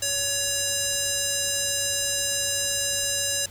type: tone with band-pass filter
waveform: square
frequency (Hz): 563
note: C#5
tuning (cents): +27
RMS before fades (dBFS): -26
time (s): 0.02-3.46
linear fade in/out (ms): 5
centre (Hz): 7300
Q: 1.7
effects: added 94 Hz sine -45 dBFS peak until 3.5 s + pink hiss -47 dBFS RMS until 3.5 s